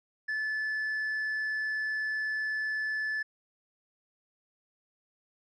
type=tone with tanh clipping; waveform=sine; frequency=1736 Hz; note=A6; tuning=24 cents flat; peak=-30 dBFS; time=0.28-3.23 s; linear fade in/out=10 ms; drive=2 dB; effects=none